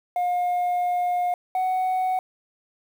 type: tone pair in turn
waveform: sine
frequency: 714 / 744.2 Hz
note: F5 / F#5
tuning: +38 / +10 cents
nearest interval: minor second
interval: 72 cents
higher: second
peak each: -18 dBFS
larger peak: neither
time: 0.16-1.34 / 1.55-2.19 s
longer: first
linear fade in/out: 2 ms
effects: tanh soft clip ceiling -20 dBFS + 8-bit